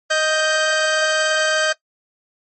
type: tone pair together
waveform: sawtooth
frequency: 623.5 / 1568 Hz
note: D#5 / G6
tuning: +3 / 0 cents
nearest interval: octave + major third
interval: 1597 cents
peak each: -15 dBFS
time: 0.1-1.73 s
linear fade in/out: 10 ms
effects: noise-tail reverb RT60 0.1 s tail -19 dB re dry + MP3 32 kbps